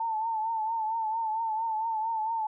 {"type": "tone with vibrato", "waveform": "sine", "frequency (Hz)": 890, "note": "A5", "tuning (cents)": 20, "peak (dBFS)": -27, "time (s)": [0, 2.47], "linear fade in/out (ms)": 5, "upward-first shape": "triangle", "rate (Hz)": 4.4, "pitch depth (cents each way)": 69, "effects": []}